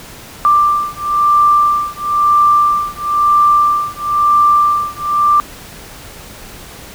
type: beating tone pair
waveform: sine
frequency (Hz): 1181 / 1182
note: D6 / D6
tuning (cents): +9 / +11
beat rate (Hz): 1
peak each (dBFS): -12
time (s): 0.45-5.4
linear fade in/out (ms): 0
effects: pink hiss -34 dBFS RMS until 6.94 s